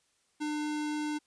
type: tone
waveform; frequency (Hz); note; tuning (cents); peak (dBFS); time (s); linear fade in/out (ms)
square; 300.6; D4; +40; -32; 0.4-1.19; 20
effects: white hiss -72 dBFS RMS until 1.26 s + resampled to 22050 Hz